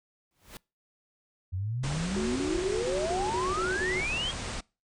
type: noise with exponential growth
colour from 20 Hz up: pink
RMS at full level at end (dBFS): -41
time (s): 0.31-0.57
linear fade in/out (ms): 1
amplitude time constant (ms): 55
type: exponential sweep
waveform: sine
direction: up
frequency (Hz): 87.6 to 3322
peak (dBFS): -29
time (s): 1.52-4.32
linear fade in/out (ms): 20
type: low-pass noise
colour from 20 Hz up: pink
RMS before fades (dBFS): -36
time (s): 1.83-4.61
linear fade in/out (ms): 10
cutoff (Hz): 9200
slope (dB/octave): 96
type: tone bursts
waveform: sine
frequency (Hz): 370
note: F#4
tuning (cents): 0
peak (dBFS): -30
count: 8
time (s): 2.16-4.005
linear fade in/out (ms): 5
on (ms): 200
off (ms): 35
effects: noise-tail reverb RT60 0.3 s tail -25 dB re dry